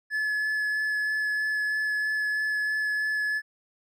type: tone with vibrato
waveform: triangle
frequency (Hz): 1715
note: A6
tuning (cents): -45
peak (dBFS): -23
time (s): 0.1-3.42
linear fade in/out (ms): 50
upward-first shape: sine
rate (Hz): 3.1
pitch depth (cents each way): 9
effects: none